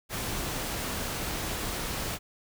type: noise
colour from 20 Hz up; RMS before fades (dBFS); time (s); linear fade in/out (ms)
pink; -33; 0.09-2.19; 50
effects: none